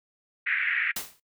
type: band-pass noise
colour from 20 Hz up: white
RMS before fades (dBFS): -27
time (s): 0.46-0.92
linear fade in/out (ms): 10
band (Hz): 1600 to 2300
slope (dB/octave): 48
type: noise with exponential decay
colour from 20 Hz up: white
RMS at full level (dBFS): -28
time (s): 0.96-1.2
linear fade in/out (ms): 5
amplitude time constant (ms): 51
effects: noise-tail reverb RT60 0.1 s tail -20 dB re dry